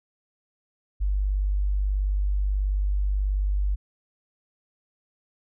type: tone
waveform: sine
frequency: 49.24 Hz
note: G1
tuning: 8 cents sharp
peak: -21 dBFS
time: 1-3.76 s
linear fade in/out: 20 ms
effects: none